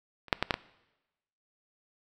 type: clicks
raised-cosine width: 0.3 ms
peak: -30 / -6 / -9 / -8 / -13 dBFS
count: 5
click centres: 0.283 / 0.328 / 0.426 / 0.508 / 0.541 s
effects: noise-tail reverb RT60 1.0 s tail -20 dB re dry